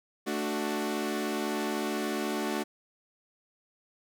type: chord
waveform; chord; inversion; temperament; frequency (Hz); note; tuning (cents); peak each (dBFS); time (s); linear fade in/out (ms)
sawtooth; D major; second; equal; 220 / 293.7 / 370; A3 / D4 / F#4; 0 / 0 / 0; -30; 0.26-2.64; 20
effects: none